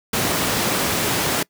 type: high-pass noise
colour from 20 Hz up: pink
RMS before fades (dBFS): -21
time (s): 0.13-1.43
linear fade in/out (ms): 5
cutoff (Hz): 130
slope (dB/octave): 12
effects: noise-tail reverb RT60 0.1 s tail -24 dB re dry